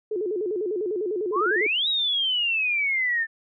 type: tone with vibrato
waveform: sine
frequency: 392 Hz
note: G4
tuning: in tune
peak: -24 dBFS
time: 0.11-1.67 s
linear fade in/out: 5 ms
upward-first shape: square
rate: 10 Hz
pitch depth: 160 cents each way
type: exponential two-way sweep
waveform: sine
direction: up then down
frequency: 987.8 to 3869 to 1772 Hz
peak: -21 dBFS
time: 1.32-3.27 s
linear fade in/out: 50 ms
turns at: 1.88 s
effects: none